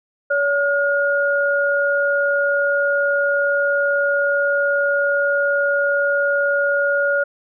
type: tone pair together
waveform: sine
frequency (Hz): 567.8 / 1429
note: C#5 / F6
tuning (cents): +41 / +39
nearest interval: octave + major third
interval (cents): 1598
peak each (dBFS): -18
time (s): 0.3-7.24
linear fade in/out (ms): 10
effects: none